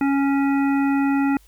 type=harmonic tone; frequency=277.2 Hz; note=C#4; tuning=in tune; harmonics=1 / 3 / 5 / 7 / 9; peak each=-17 / -27 / -31 / -34 / -36 dBFS; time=0.01-1.37 s; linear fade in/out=2 ms; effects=added 50 Hz sine -51 dBFS peak until 1.47 s + white hiss -57 dBFS RMS until 1.47 s

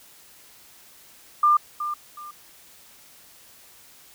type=tone with echo; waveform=sine; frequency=1197 Hz; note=D6; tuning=33 cents sharp; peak=-14 dBFS; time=1.43-1.57 s; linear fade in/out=5 ms; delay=370 ms; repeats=2; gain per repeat=-11 dB; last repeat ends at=2.31 s; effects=white hiss -51 dBFS RMS until 4.14 s

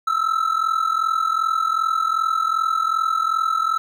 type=ring-modulated tone; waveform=triangle; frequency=1316 Hz; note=E6; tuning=3 cents flat; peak=-13 dBFS; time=0.07-3.78 s; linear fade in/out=0 ms; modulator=21.3 Hz; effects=none

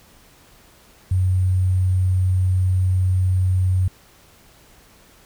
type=tone with sample-and-hold; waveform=sine; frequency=92.5 Hz; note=F#2; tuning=in tune; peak=-15 dBFS; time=1.11-3.88 s; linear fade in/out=5 ms; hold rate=8820 Hz; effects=pink hiss -51 dBFS RMS until 5.25 s

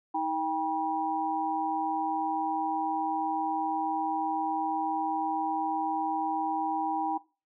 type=tone cluster; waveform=sine; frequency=316.9 / 794 / 966 Hz; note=D#4 / G5 / B5; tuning=+32 / +22 / -39 cents; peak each=-34 / -29 / -32 dBFS; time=0.14-7.18 s; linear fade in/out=10 ms; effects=noise-tail reverb RT60 0.3 s tail -19 dB re dry

